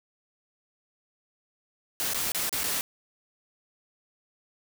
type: noise with dropouts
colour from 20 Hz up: white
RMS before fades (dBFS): -29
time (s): 2-2.81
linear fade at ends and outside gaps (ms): 0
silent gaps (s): 2.135-2.145 / 2.319-2.347 / 2.494-2.527 / 2.634-2.64
effects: none